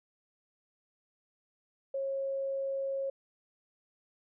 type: tone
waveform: sine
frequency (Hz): 544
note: C#5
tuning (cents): -33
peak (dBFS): -31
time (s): 1.94-3.1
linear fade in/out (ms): 5
effects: none